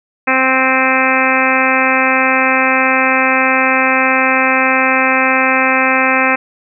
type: harmonic tone with a mistuned harmonic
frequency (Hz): 261.6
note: C4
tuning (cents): 0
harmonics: 1 / 2 / 3 / 4 / 5 / 6 / 7 / 8 / 9 / 10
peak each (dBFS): -19 / -19 / -19 / -19 / -19 / -19 / -19 / -19 / -19 / -19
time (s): 0.27-6.36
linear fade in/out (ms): 10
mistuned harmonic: 10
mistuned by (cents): -23
effects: none